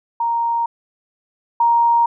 sine tone pair in turn, 932.3 / 936.3 Hz, A#5 / A#5, 0 / +7 cents, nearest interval unison, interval 7 cents, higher second, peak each -16 / -11 dBFS, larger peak second, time 0.2-0.66 / 1.6-2.06 s, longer neither, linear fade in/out 5 ms, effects none

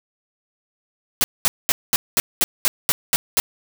white noise bursts, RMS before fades -17 dBFS, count 10, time 1.21-3.4 s, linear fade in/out 0 ms, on 30 ms, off 210 ms, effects none

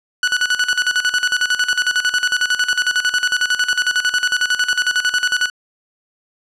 sawtooth tone with tremolo, 1479 Hz, F#6, 1 cent flat, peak -9 dBFS, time 0.23-5.5 s, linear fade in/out 2 ms, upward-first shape square, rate 11 Hz, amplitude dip 75%, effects low-pass 7000 Hz 12 dB/octave

